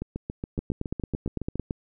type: two click trains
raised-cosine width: 3 ms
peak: -18 / -15 dBFS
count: 12 / 11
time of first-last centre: 0.02-1.556 / 0.59-1.709 s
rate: 7.16 / 8.94 Hz
effects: none

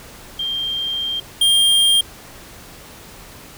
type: tone pair in turn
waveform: sine / square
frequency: 3183 / 3203 Hz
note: G7 / G7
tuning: +26 / +37 cents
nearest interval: unison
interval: 11 cents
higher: second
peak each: -20 / -12 dBFS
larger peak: second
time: 0.39-1.2 / 1.41-2.01 s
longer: first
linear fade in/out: 5 ms
effects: pink hiss -40 dBFS RMS until 3.57 s

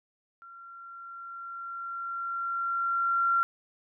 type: tone with level ramp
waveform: sine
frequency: 1372 Hz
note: F6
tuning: 31 cents flat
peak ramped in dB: -46 to -21 dBFS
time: 0.42-3.43 s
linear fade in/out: 0 ms
effects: none

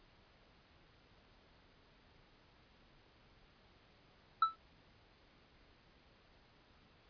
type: tone with exponential decay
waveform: triangle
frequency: 1318.5 Hz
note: E6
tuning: in tune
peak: -21 dBFS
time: 4.42-4.56 s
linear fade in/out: 5 ms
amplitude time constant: 29 ms
effects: pink hiss -66 dBFS RMS until 7.09 s + resampled to 11025 Hz

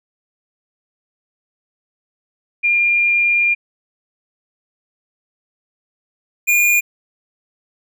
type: tone pair in turn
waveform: sine / square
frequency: 2403 / 2424 Hz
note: D7 / D#7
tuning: +39 / -46 cents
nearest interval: unison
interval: 15 cents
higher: second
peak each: -12 dBFS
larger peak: neither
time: 2.63-3.55 / 6.47-6.81 s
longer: first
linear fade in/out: 20 ms
effects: none

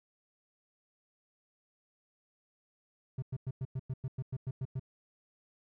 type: tone bursts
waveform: triangle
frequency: 130.5 Hz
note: C3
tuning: 4 cents flat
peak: -31 dBFS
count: 12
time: 3.18-4.796 s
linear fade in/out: 5 ms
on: 43 ms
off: 100 ms
effects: none

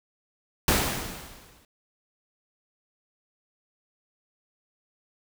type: noise with exponential decay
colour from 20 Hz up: pink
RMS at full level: -20 dBFS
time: 0.68-1.65 s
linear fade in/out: 2 ms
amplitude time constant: 210 ms
effects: none

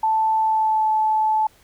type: tone with pitch glide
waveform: sine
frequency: 880 to 868.4 Hz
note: A5 to A5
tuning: 0 to -23 cents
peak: -16 dBFS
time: 0.03-1.47 s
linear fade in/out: 5 ms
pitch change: -23 cents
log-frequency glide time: 0.39-0.89 s
effects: pink hiss -55 dBFS RMS until 1.63 s

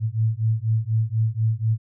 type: beating tone pair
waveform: sine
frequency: 109.2 / 113.3 Hz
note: A2 / A#2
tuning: -13 / -49 cents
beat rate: 4.1 Hz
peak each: -22 dBFS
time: 0-1.78 s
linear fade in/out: 50 ms
effects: none

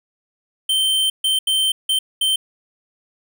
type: tone bursts at uneven times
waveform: square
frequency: 3111 Hz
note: G7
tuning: 14 cents flat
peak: -16 dBFS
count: 5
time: 0.69-1.1 / 1.24-1.39 / 1.47-1.72 / 1.89-1.99 / 2.21-2.36 s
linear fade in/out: 5 ms
effects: none

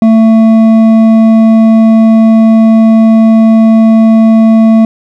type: tone with hard clipping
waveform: sine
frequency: 223 Hz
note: A3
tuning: 23 cents sharp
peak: -3 dBFS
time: 0.02-4.85 s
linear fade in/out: 2 ms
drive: 7 dB
effects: none

